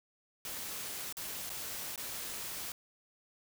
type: noise with dropouts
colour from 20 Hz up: white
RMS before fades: -41 dBFS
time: 0.45-2.72 s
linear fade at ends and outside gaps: 1 ms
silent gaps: 1.126-1.169 / 1.494-1.501 / 1.959-1.977 s
effects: none